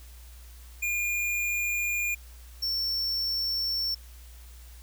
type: tone pair in turn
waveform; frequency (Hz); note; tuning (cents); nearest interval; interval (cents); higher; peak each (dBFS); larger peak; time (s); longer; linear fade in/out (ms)
square; 2419 / 5430; D#7 / F8; -49 / -50; octave + major second; 1399; second; -27; neither; 0.82-2.15 / 2.62-3.95; neither; 10
effects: added 60 Hz sine -45 dBFS peak until 4.82 s + white hiss -55 dBFS RMS until 4.82 s